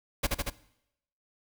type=noise with echo; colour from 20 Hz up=pink; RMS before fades=-26 dBFS; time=0.23-0.27 s; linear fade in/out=10 ms; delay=77 ms; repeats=3; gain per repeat=-2 dB; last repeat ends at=0.501 s; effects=noise-tail reverb RT60 0.8 s tail -19 dB re dry